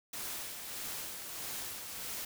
white noise with tremolo, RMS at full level -40 dBFS, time 0.13-2.25 s, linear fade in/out 5 ms, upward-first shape sine, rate 1.6 Hz, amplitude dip 40%, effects none

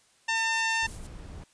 harmonic tone, 901 Hz, A5, 41 cents sharp, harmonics 1 / 2 / 3 / 4 / 5 / 6 / 7 / 8 / 9, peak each -31 / -28 / -31 / -38 / -41 / -40 / -41 / -43 / -48 dBFS, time 0.28-0.87 s, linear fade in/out 10 ms
violet noise with tremolo, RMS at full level -40 dBFS, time 0.35-1.07 s, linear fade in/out 5 ms, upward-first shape sine, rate 5.7 Hz, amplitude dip 65%
brown noise, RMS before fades -42 dBFS, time 0.82-1.44 s, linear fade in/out 5 ms
effects white hiss -63 dBFS RMS until 1.53 s + resampled to 22050 Hz

